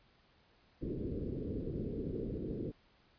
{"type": "low-pass noise", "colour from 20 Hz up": "white", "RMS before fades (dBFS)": -39, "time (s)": [0.81, 2.72], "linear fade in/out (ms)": 20, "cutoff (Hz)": 450, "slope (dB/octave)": 48, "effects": ["pink hiss -68 dBFS RMS until 3.18 s", "resampled to 11025 Hz"]}